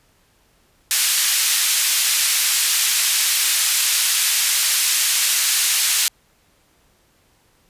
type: band-pass noise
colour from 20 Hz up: white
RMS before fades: -18 dBFS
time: 0.91-6.08 s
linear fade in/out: 0 ms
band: 2000 to 11000 Hz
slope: 12 dB/octave
effects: pink hiss -59 dBFS RMS until 7.69 s + resampled to 32000 Hz